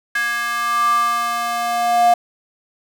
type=tone with high-pass filter sweep; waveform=square; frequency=236.2 Hz; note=A#3; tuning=23 cents sharp; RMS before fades=-18 dBFS; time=0.15-2.14 s; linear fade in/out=5 ms; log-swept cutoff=1600 to 710 Hz; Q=7.4; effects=none